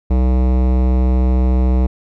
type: tone with hard clipping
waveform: sine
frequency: 63.3 Hz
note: B1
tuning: 43 cents sharp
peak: -13 dBFS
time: 0.1-1.87 s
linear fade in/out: 10 ms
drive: 18 dB
effects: none